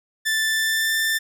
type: tone with pitch glide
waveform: sawtooth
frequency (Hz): 1763 to 1780.4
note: A6 to A6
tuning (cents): +3 to +20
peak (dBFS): -16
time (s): 0.25-1.19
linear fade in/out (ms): 20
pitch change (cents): +17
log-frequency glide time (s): 0.46-0.94
effects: none